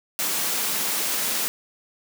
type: high-pass noise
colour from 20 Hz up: white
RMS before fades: -25 dBFS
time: 0.19-1.48 s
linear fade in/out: 0 ms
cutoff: 150 Hz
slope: 96 dB/octave
effects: none